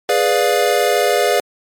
square chord, G# diminished seventh, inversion none, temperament equal with one note detuned, 415.3 / 493.9 / 587.3 / 703.3 Hz, G#4 / B4 / D5 / F5, 0 / 0 / 0 / +12 cents, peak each -19 dBFS, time 0.09-1.4 s, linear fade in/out 2 ms, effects MP3 64 kbps

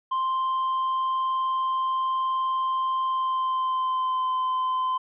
triangle tone with pitch glide, 1046.5 to 1029.7 Hz, C6 to C6, 0 to -28 cents, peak -21 dBFS, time 0.11-4.98 s, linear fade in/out 10 ms, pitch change -28 cents, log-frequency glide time 3.04-4.31 s, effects resampled to 8000 Hz

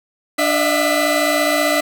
35% pulse tone cluster, 295.4 / 607 / 662 / 726 / 1994 Hz, D4 / D#5 / E5 / F#5 / B6, +10 / -43 / +7 / -33 / +16 cents, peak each -20 / -18 / -19 / -25 / -19 dBFS, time 0.38-1.81 s, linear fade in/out 10 ms, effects none

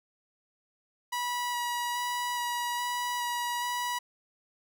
sawtooth tone with vibrato, 970 Hz, B5, 31 cents flat, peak -26 dBFS, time 1.12-3.99 s, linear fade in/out 10 ms, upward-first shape square, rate 1.2 Hz, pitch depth 9 cents each way, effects none

